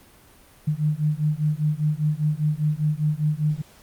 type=beating tone pair; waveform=sine; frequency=149.3 / 154.3 Hz; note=D3 / D#3; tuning=+29 / -14 cents; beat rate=5 Hz; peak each=-23 dBFS; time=0.67-3.62 s; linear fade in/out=10 ms; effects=pink hiss -52 dBFS RMS until 3.82 s + Opus 32 kbps